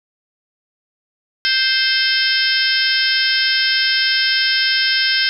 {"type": "harmonic tone", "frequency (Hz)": 523.3, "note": "C5", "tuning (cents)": 0, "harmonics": [3, 4, 5, 6, 7, 8, 9, 10], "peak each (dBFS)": [-19, -23, -26, -21, -26, -26, -25, -19], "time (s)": [1.45, 5.29], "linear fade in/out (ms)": 0, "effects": ["8-bit"]}